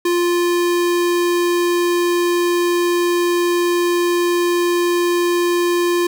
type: tone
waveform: square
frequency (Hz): 349.2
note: F4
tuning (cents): 0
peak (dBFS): -15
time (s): 0.05-6.07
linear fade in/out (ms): 5
effects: 8-bit